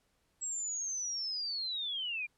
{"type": "linear sweep", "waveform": "sine", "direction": "down", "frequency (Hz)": [7710, 2349], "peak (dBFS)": -34, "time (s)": [0.41, 2.27], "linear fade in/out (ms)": 20, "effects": ["pink hiss -75 dBFS RMS until 2.37 s", "low-pass 12000 Hz 12 dB/octave"]}